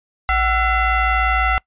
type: tone with frequency modulation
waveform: sine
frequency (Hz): 640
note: D#5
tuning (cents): +49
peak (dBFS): -14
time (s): 0.29-1.58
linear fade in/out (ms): 0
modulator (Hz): 697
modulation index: 2.5
effects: noise-tail reverb RT60 0.1 s tail -24 dB re dry + resampled to 8000 Hz